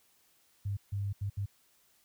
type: tone bursts at uneven times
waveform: sine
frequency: 100 Hz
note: G2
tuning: 35 cents sharp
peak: -31 dBFS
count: 4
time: 0.65-0.77 / 0.92-1.13 / 1.21-1.3 / 1.37-1.46 s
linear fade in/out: 10 ms
effects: white hiss -68 dBFS RMS until 2.04 s